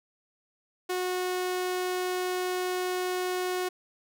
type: tone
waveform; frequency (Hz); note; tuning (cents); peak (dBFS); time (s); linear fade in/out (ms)
sawtooth; 365; F#4; -24; -24; 0.89-3.69; 10
effects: none